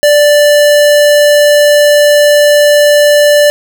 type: tone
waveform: square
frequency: 587.3 Hz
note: D5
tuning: in tune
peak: -4 dBFS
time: 0.03-3.5 s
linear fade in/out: 0 ms
effects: none